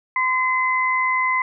sine tone pair together, 1028.4 / 2045 Hz, C6 / C7, -30 / -40 cents, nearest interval octave, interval 1190 cents, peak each -20 dBFS, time 0.16-1.42 s, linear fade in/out 2 ms, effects none

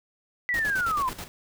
sine linear sweep, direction down, 2000 to 987.8 Hz, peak -23 dBFS, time 0.49-1.09 s, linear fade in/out 0 ms
pink noise with tremolo, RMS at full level -36 dBFS, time 0.54-1.28 s, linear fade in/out 0 ms, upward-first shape square, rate 9.3 Hz, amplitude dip 70%
effects none

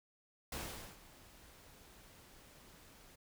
pink noise with ADSR envelope, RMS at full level -42 dBFS, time 0.52-3.16 s, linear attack 4 ms, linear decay 440 ms, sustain -18 dB, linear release 13 ms, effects none

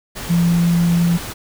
sine tone in noise, 171.1 Hz, F3, 35 cents flat, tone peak -12 dBFS, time 0.29-1.18 s, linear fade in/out 20 ms, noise pink, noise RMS -29 dBFS, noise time 0.15-1.34 s, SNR +14 dB, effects none

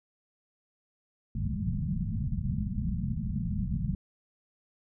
white low-pass noise, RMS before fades -31 dBFS, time 1.35-3.95 s, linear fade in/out 2 ms, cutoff 220 Hz, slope 96 dB/octave, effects none

